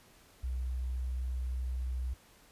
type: tone with sample-and-hold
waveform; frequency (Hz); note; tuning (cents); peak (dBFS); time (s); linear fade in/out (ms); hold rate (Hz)
sine; 63.1; B1; +38; -32; 0.43-2.14; 10; 11025
effects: pink hiss -61 dBFS RMS until 2.51 s + resampled to 32000 Hz